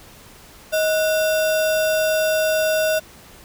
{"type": "tone with sample-and-hold", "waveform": "sine", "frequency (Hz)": 629, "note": "D#5", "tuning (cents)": 19, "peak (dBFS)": -16, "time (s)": [0.72, 3], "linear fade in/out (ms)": 20, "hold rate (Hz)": 2100, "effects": ["pink hiss -45 dBFS RMS until 3.44 s"]}